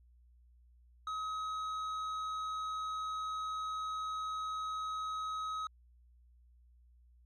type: tone with tanh clipping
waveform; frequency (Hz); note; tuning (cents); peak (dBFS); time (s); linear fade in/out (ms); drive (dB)
triangle; 1272; D#6; +38; -37; 1.07-5.67; 2; 12
effects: added 60 Hz sine -60 dBFS peak until 7.25 s + MP3 64 kbps